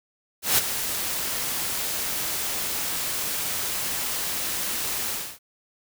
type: noise with ADSR envelope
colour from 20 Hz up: white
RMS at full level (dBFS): -18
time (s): 0.42-5.39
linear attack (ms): 160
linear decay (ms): 19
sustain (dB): -10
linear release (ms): 290
effects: none